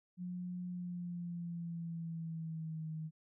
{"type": "tone with pitch glide", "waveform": "sine", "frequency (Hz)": [179.1, 157.73], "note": ["F3", "D#3"], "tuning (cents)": [44, 24], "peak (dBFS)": -39, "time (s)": [0.17, 3.11], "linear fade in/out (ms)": 50, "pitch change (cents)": -220, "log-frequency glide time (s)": [0.68, 2.89], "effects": []}